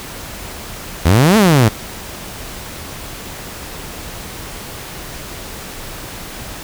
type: exponential two-way sweep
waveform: sawtooth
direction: up then down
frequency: 76 to 229.1 to 102.8 Hz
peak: -4 dBFS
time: 1.05-1.69 s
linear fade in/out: 10 ms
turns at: 1.37 s
effects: pink hiss -30 dBFS RMS until 6.63 s